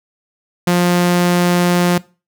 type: tone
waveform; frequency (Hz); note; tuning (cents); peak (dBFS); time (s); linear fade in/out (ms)
sawtooth; 176.4; F3; +18; -7; 0.67-1.98; 5
effects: noise-tail reverb RT60 0.3 s tail -20 dB re dry